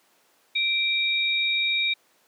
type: tone pair together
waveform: sine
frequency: 2349 / 3746 Hz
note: D7 / A#7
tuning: 0 / +8 cents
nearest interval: minor sixth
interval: 808 cents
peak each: -24 dBFS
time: 0.55-1.94 s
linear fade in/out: 10 ms
effects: pink hiss -62 dBFS RMS until 2.27 s + high-pass 400 Hz 12 dB/octave